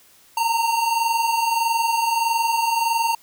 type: tone pair together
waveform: square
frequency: 900.4 / 922 Hz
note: A5 / A#5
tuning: +40 / -19 cents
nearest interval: unison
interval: 41 cents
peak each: -26 / -20 dBFS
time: 0.37-3.15 s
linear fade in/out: 5 ms
effects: white hiss -53 dBFS RMS until 3.22 s